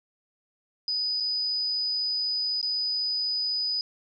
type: tone with dropouts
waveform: sine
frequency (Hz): 4978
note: D#8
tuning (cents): 0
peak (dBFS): -25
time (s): 0.88-3.81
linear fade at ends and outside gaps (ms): 1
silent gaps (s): 1.201-1.205 / 2.614-2.628
effects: none